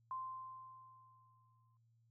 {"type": "tone with exponential decay", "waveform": "sine", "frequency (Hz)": 1042, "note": "C6", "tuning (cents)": -7, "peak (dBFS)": -40, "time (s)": [0.11, 1.77], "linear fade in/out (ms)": 1, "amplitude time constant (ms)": 360, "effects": ["noise-tail reverb RT60 0.1 s tail -24 dB re dry", "added 115 Hz sine -70 dBFS peak until 2.1 s"]}